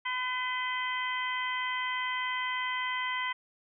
harmonic tone with a mistuned harmonic, 505 Hz, B4, 39 cents sharp, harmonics 2 / 3 / 4 / 5 / 6, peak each -34 / -41 / -33 / -44 / -39 dBFS, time 0.05-3.33 s, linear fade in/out 10 ms, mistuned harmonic 6, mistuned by +53 cents, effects none

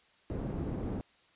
white low-pass noise, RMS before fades -36 dBFS, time 0.3-1.01 s, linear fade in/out 0 ms, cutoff 280 Hz, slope 12 dB/octave, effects white hiss -65 dBFS RMS until 1.35 s + resampled to 8000 Hz

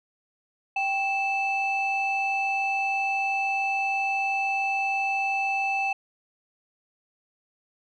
sine tone pair together, 784 / 2637 Hz, G5 / E7, 0 / 0 cents, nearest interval octave + major sixth, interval 2100 cents, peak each -25 dBFS, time 0.76-5.93 s, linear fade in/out 5 ms, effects tanh soft clip ceiling -18 dBFS

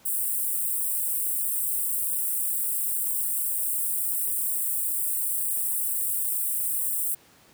white high-pass noise, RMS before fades -27 dBFS, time 0.05-7.15 s, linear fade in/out 10 ms, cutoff 8000 Hz, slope 96 dB/octave, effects pink hiss -56 dBFS RMS until 7.53 s + high-pass 100 Hz 12 dB/octave

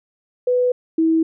sine tone pair in turn, 496.5 / 323.7 Hz, B4 / E4, +9 / -31 cents, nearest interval perfect fifth, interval 740 cents, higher first, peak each -14 / -13 dBFS, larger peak second, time 0.47-0.72 / 0.98-1.23 s, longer neither, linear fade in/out 5 ms, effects none

